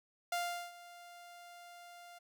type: tone with ADSR envelope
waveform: sawtooth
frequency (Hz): 698.5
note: F5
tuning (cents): 0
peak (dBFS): -29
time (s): 0.32-2.19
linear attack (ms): 4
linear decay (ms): 390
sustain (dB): -19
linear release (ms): 13
effects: none